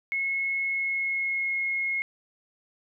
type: tone with pitch glide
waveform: sine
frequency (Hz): 2179 to 2161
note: C#7 to C#7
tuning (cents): -30 to -45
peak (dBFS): -25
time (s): 0.12-2.02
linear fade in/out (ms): 0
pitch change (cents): -15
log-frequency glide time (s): 0.64-1.56
effects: none